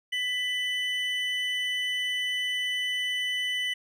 triangle tone pair together, 1986.3 / 2997 Hz, B6 / F#7, +9 / +22 cents, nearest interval perfect fifth, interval 713 cents, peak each -28 dBFS, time 0.12-3.74 s, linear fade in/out 10 ms, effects none

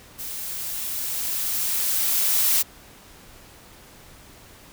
blue noise with level ramp, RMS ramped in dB -33 to -19 dBFS, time 0.18-2.63 s, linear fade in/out 20 ms, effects pink hiss -48 dBFS RMS until 4.72 s

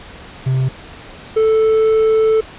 triangle tone pair in turn, 130.81 / 440 Hz, C3 / A4, 0 / 0 cents, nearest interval octave + major sixth, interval 2100 cents, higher second, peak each -11 / -8 dBFS, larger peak second, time 0.46-0.69 / 1.36-2.41 s, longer second, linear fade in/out 10 ms, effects pink hiss -36 dBFS RMS until 2.58 s + resampled to 8000 Hz

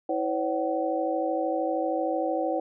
sine tone cluster, 325.5 / 514 / 567 / 755 Hz, E4 / C5 / C#5 / F#5, -22 / -31 / +39 / +35 cents, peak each -30 dBFS, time 0.09-2.6 s, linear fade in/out 5 ms, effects none

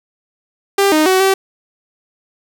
sawtooth tone with pitch steps, 396.3 / 309.3 / 375.6 / 385.7 Hz, G4 / D#4 / F#4 / G4, +19 / -10 / +26 / -28 cents, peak -6 dBFS, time 0.78-1.34 s, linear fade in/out 5 ms, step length 140 ms, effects 7-bit

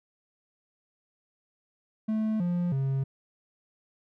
triangle tone with pitch steps, 217.8 / 175.6 / 135.2 Hz, A3 / F3 / C#3, -17 / +10 / -43 cents, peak -23 dBFS, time 2.08-3.04 s, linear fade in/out 10 ms, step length 320 ms, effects none

